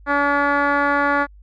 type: tone with low-pass filter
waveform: 10% pulse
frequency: 285.4 Hz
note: D4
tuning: 49 cents flat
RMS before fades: -18 dBFS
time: 0.06-1.27 s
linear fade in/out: 50 ms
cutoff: 1600 Hz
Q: 2
effects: added 50 Hz sine -42 dBFS peak until 1.42 s